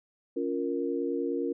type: chord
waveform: sine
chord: Bb minor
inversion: first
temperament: just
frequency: 279.7 / 349.6 / 466.2 Hz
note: Db4 / F4 / Bb4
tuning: +16 / +2 / 0 cents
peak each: -32 dBFS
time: 0.36-1.53 s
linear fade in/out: 10 ms
effects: none